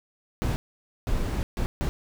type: noise bursts at uneven times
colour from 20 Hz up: brown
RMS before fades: -26 dBFS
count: 4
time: 0.42-0.56 / 1.07-1.43 / 1.57-1.66 / 1.81-1.89 s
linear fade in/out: 0 ms
effects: none